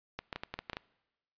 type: clicks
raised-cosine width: 0.3 ms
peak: -21 dBFS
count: 9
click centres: 0.19 / 0.328 / 0.36 / 0.435 / 0.54 / 0.59 / 0.698 / 0.732 / 0.769 s
effects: noise-tail reverb RT60 1.0 s tail -23 dB re dry + resampled to 11025 Hz